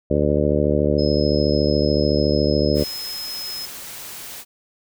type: harmonic tone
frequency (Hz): 73.8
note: D2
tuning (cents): +9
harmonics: 1 / 2 / 3 / 4 / 5 / 6 / 7 / 8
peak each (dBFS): -24 / -24 / -24 / -24 / -24 / -24 / -24 / -24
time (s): 0.1-2.84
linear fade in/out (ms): 10
type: tone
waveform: sine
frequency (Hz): 5140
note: E8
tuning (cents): -45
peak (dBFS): -28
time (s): 0.98-3.66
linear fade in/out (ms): 10
type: noise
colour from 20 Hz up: white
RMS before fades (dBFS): -35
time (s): 2.74-4.45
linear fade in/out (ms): 50
effects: none